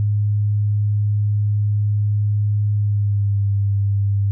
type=tone with pitch glide; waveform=sine; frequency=103.83 to 100.24 Hz; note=G#2 to G2; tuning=0 to +39 cents; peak=-15 dBFS; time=0-4.31 s; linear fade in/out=0 ms; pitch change=-61 cents; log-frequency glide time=2.74-3.43 s; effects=none